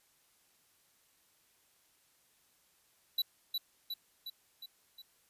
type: tone with echo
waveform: square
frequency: 3951 Hz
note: B7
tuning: in tune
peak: -29 dBFS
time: 3.18-3.22 s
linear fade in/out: 5 ms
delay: 360 ms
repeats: 5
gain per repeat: -4 dB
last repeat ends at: 5.02 s
effects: white hiss -70 dBFS RMS until 5.29 s + resampled to 32000 Hz